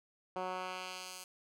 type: tone with band-pass filter sweep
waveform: 10% pulse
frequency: 184.3 Hz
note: F#3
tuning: 7 cents flat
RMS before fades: -42 dBFS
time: 0.36-1.24 s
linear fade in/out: 2 ms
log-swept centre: 720 to 9000 Hz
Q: 0.77
effects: none